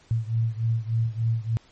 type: beating tone pair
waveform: sine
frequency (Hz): 112.6 / 116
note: A2 / A#2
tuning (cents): +40 / -8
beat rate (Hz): 3.4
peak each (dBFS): -24 / -26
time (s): 0.11-1.57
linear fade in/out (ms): 0
effects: pink hiss -57 dBFS RMS until 1.71 s + MP3 32 kbps